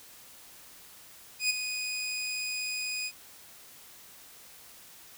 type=tone with ADSR envelope; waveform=20% pulse; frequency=2489 Hz; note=D#7; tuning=in tune; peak=-18 dBFS; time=1.39-3.12 s; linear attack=110 ms; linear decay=14 ms; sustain=-9 dB; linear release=57 ms; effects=white hiss -52 dBFS RMS until 5.17 s